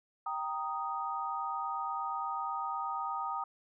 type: chord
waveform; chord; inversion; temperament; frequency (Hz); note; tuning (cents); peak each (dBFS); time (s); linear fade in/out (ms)
sine; Eb major; first; equal; 784 / 932.3 / 1244.5; G5 / Bb5 / Eb6; 0 / 0 / 0; -39 / -38 / -36; 0.26-3.44; 5
effects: none